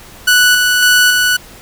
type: tone with tremolo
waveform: sawtooth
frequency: 1480 Hz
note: F#6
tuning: in tune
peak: -3 dBFS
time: 0.27-1.37 s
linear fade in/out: 10 ms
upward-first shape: square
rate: 1.8 Hz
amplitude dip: 30%
effects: pink hiss -37 dBFS RMS until 1.61 s